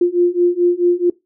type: beating tone pair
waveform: sine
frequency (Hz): 349.2 / 353.8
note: F4 / F4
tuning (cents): 0 / +23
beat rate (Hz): 4.6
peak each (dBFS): -15 / -14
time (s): 0.01-1.1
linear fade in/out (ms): 5
effects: noise-tail reverb RT60 0.2 s tail -21 dB re dry